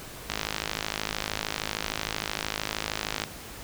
click train, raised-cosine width 0.2 ms, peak -10 dBFS, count 157, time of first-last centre 0.3-3.238 s, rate 53.1 Hz, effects pink hiss -42 dBFS RMS until 3.63 s

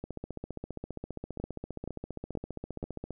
two click trains, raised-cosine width 2 ms, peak -24 / -22 dBFS, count 47 / 4, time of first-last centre 0.04-3.107 / 1.4-2.829 s, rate 15 / 2.1 Hz, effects none

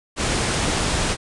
pink low-pass noise, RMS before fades -22 dBFS, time 0.16-1.17 s, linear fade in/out 50 ms, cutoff 9900 Hz, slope 96 dB/octave, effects none

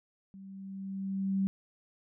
sine tone with level ramp, 193.7 Hz, G3, 20 cents flat, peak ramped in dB -46 to -25 dBFS, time 0.34-1.47 s, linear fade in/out 0 ms, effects none

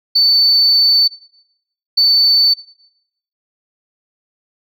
sine tone bursts at uneven times, 4515 Hz, C#8, 31 cents sharp, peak -7 dBFS, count 2, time 0.15-1.08 / 1.97-2.54 s, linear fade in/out 10 ms, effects noise-tail reverb RT60 0.8 s tail -22 dB re dry + tanh soft clip ceiling -4 dBFS

